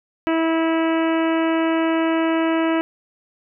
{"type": "harmonic tone", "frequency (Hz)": 325.7, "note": "E4", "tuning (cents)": -21, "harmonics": [1, 2, 3, 4, 5, 6, 7, 8, 9], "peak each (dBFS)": [-18, -24, -28, -30, -32, -34, -35, -36, -37], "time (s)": [0.27, 2.81], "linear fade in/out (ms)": 0, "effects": []}